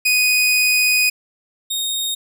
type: tone pair in turn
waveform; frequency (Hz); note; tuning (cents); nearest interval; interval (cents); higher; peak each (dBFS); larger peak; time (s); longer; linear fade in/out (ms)
sawtooth; 2489 / 3712; D#7 / A#7; 0 / -8; perfect fifth; 692; second; -10 / -17; first; 0.05-1.1 / 1.7-2.15; first; 10
effects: none